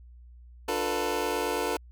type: chord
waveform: 25% pulse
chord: B half-diminished seventh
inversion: first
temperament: just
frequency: 296.3 / 355.6 / 444.5 / 493.9 Hz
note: D4 / F4 / A4 / B4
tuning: +15 / +31 / +18 / 0 cents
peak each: -32 / -30 / -27 / -29 dBFS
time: 0.68-1.77 s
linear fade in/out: 5 ms
effects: added 60 Hz sine -47 dBFS peak until 1.91 s